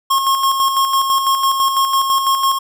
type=tone with tremolo; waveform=square; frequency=1081 Hz; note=C#6; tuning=44 cents flat; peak=-12 dBFS; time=0.1-2.59 s; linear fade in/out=10 ms; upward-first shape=square; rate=6 Hz; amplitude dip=45%; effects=none